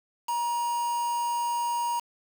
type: tone with quantisation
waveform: triangle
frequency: 950 Hz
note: A#5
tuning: 33 cents sharp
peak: -24 dBFS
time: 0.28-2 s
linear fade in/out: 10 ms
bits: 6
effects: none